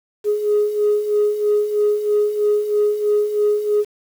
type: beating tone pair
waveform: sine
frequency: 415.3 / 418.4 Hz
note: G#4 / G#4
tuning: 0 / +13 cents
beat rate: 3.1 Hz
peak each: -21 / -15 dBFS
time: 0.24-3.85 s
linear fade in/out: 50 ms
effects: tanh soft clip ceiling -9 dBFS + 7-bit